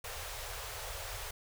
pink band-stop noise, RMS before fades -42 dBFS, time 0.04-1.31 s, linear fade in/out 5 ms, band 110 to 440 Hz, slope 48 dB/octave, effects none

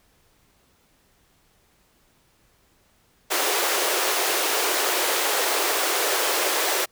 pink high-pass noise, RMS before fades -23 dBFS, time 3.3-6.86 s, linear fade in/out 20 ms, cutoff 350 Hz, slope 48 dB/octave, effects pink hiss -62 dBFS RMS until 6.91 s

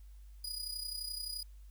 sawtooth tone with amplitude modulation, 4922 Hz, D#8, 20 cents flat, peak -33 dBFS, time 0.44-1.43 s, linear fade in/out 5 ms, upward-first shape sine, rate 31.6 Hz, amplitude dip 65%, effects added 50 Hz sine -50 dBFS peak until 1.7 s + white hiss -72 dBFS RMS until 1.7 s

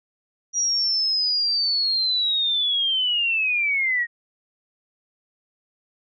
sine linear sweep, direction down, 5780 to 1864.7 Hz, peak -19 dBFS, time 0.53-4.07 s, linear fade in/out 50 ms, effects none

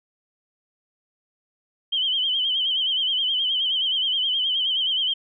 sine tone with vibrato, 3103 Hz, G7, 18 cents flat, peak -20 dBFS, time 1.92-5.14 s, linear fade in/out 10 ms, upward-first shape sine, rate 9.5 Hz, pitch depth 78 cents each way, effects none

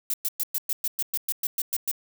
violet noise bursts, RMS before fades -26 dBFS, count 13, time 0.1-1.914 s, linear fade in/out 2 ms, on 38 ms, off 110 ms, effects none

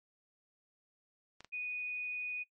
clicks, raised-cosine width 0.2 ms, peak -32 dBFS, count 2, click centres 1.406 / 1.446 s
sine tone, 2478 Hz, D#7, 8 cents flat, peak -36 dBFS, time 1.52-2.44 s, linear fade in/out 20 ms
effects noise-tail reverb RT60 0.1 s tail -21 dB re dry + MP3 48 kbps

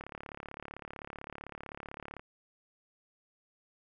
click train, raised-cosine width 0.5 ms, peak -27 dBFS, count 79, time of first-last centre 0.01-2.195 s, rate 35.7 Hz, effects none

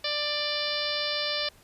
harmonic tone, 591 Hz, D5, 11 cents sharp, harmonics 1 / 2 / 3 / 4 / 5 / 6 / 7 / 8 / 9, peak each -34 / -39 / -37 / -37 / -36 / -34 / -35 / -34 / -38 dBFS, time 0.04-1.49 s, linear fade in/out 5 ms, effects pink hiss -57 dBFS RMS until 1.63 s + resampled to 32000 Hz

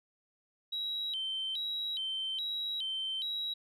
sine tone with vibrato, 3463 Hz, A7, 28 cents flat, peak -32 dBFS, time 0.72-3.54 s, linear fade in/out 10 ms, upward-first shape square, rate 1.2 Hz, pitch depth 190 cents each way, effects tanh soft clip ceiling -29 dBFS

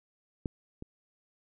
clicks, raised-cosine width 3 ms, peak -19 / -28 dBFS, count 2, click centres 0.458 / 0.824 s, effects none

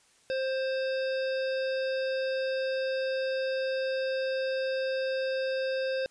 harmonic tone with a mistuned harmonic, 527 Hz, C5, 12 cents sharp, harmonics 1 / 3 / 5 / 7 / 9 / 10, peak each -28 / -38 / -42 / -45 / -47 / -48 dBFS, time 0.3-6.06 s, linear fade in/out 0 ms, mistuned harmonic 10, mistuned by -40 cents, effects white hiss -63 dBFS RMS until 6.1 s + resampled to 22050 Hz

